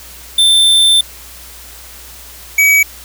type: tone pair in turn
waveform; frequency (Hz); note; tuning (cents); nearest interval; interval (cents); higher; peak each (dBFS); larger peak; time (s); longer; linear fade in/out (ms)
square; 3556 / 2273; A7 / C#7; +18 / +43; minor sixth; 775; first; -7; neither; 0.38-1.01 / 2.58-2.83; first; 5
effects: added 60 Hz sine -39 dBFS peak until 3.04 s + white hiss -35 dBFS RMS until 3.04 s